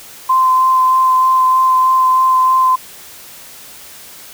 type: tone with vibrato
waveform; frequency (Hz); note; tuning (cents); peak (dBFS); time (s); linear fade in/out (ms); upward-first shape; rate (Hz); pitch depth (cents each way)
sine; 1035; C6; -19; -8; 0.29-2.76; 10; sine; 3.2; 10
effects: white hiss -36 dBFS RMS until 4.33 s